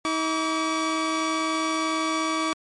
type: tone pair together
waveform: sawtooth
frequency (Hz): 318.7 / 1146.9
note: D#4 / D6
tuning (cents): +42 / -41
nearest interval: octave + minor seventh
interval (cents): 2217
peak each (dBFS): -22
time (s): 0.05-2.53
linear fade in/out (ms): 0
effects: low-pass 8000 Hz 12 dB/octave + MP3 48 kbps